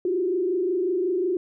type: tone with frequency modulation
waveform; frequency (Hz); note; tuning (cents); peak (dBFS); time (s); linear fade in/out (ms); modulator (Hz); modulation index
sine; 363.9; F#4; -29; -21; 0.05-1.37; 2; 25.5; 1
effects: none